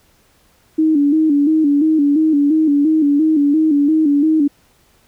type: tone with vibrato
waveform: sine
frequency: 300.3 Hz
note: D4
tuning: 39 cents sharp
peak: -10 dBFS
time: 0.78-4.48 s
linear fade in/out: 10 ms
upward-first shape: square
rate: 2.9 Hz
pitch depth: 82 cents each way
effects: pink hiss -55 dBFS RMS until 5.07 s

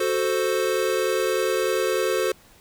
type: chord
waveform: square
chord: F# diminished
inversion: none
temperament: equal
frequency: 370 / 440 / 523.3 Hz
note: F#4 / A4 / C5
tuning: 0 / 0 / 0 cents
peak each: -26 dBFS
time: 0-2.32 s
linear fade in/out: 5 ms
effects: pink hiss -53 dBFS RMS until 2.6 s

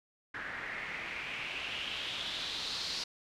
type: noise with low-pass filter sweep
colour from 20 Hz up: white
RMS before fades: -39 dBFS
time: 0.34-3.04 s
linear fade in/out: 5 ms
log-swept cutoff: 1700 to 4600 Hz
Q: 4.1
effects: none

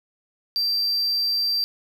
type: tone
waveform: triangle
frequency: 4699 Hz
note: D8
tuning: in tune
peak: -19 dBFS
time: 0.56-1.64 s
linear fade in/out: 0 ms
effects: 8-bit

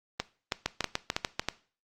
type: two click trains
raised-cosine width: 0.2 ms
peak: -10 / -10 dBFS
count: 6 / 5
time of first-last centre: 0.66-1.395 / 0.2-1.486 s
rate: 6.8 / 3.11 Hz
effects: noise-tail reverb RT60 0.4 s tail -18 dB re dry + Opus 32 kbps

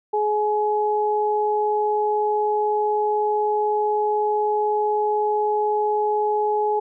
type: tone pair together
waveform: sine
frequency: 422 / 844 Hz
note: G#4 / G#5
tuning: +28 / +28 cents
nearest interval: octave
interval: 1200 cents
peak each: -21 dBFS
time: 0.13-6.8 s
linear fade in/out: 10 ms
effects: none

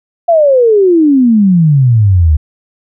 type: exponential sweep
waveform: sine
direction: down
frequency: 698.5 to 72.9 Hz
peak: -4 dBFS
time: 0.28-2.37 s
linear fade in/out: 10 ms
effects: none

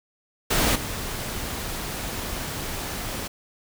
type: noise with level steps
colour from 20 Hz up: pink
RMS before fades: -21 / -31 dBFS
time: 0.5-3.28 s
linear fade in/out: 10 ms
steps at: 0.75 s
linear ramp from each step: 10 ms
effects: none

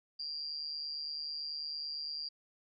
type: tone with amplitude modulation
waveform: sine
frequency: 4748 Hz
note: D8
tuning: 18 cents sharp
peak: -34 dBFS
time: 0.19-2.29 s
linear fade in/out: 10 ms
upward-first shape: sine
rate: 149 Hz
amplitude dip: 75%
effects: none

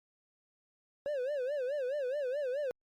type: tone with vibrato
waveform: triangle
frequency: 543 Hz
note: C#5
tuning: 36 cents flat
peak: -30 dBFS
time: 1.06-2.71 s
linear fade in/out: 0 ms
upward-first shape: sine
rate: 4.7 Hz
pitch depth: 170 cents each way
effects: Opus 48 kbps

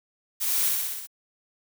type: noise with echo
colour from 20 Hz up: blue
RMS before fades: -27 dBFS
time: 0.4-0.7 s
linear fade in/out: 20 ms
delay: 62 ms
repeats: 6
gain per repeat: -2 dB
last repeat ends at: 1.072 s
effects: none

